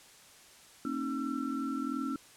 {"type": "tone cluster", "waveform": "sine", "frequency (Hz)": [230.1, 271.2, 314.2, 1344], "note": ["A#3", "C#4", "D#4", "E6"], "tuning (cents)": [-22, -38, 17, 33], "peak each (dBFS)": [-39, -34, -39, -40], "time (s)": [0.85, 2.16], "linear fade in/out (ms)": 2, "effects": ["white hiss -56 dBFS RMS until 2.36 s", "low-pass 10000 Hz 12 dB/octave"]}